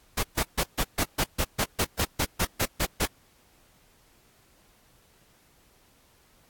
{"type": "noise bursts", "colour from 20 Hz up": "pink", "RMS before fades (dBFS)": -25, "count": 15, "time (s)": [0.17, 3.06], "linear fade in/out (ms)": 10, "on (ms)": 62, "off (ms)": 140, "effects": ["pink hiss -61 dBFS RMS until 6.49 s", "AAC 64 kbps"]}